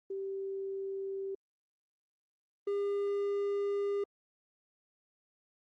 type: tone pair in turn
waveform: sine / triangle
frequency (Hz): 389.4 / 403.1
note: G4 / G4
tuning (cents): -12 / +48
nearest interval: minor second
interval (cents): 60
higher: second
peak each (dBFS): -35 / -28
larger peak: second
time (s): 0.1-1.35 / 2.67-4.04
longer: second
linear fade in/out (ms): 5
effects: Opus 24 kbps